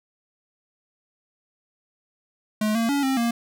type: tone with pitch steps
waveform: square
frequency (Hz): 213.9 / 228.8 / 282.7 / 266.4 / 234.1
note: A3 / A#3 / C#4 / C4 / A#3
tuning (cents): -49 / -32 / +34 / +31 / +8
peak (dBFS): -21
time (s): 2.61-3.31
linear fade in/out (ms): 5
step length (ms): 140
effects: none